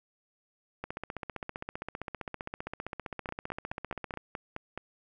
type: two click trains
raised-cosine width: 0.5 ms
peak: -21 / -21 dBFS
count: 52 / 8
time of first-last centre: 0.84-4.173 / 3.29-4.776 s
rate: 15.3 / 4.71 Hz
effects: none